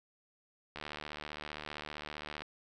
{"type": "click train", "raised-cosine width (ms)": 0.3, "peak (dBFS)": -25, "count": 126, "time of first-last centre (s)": [0.76, 2.42], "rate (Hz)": 75.3, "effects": []}